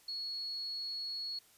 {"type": "tone", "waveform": "sine", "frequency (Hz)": 4348, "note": "C#8", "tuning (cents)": -34, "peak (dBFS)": -37, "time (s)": [0.08, 1.39], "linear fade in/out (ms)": 5, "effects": ["white hiss -64 dBFS RMS until 1.57 s", "resampled to 32000 Hz"]}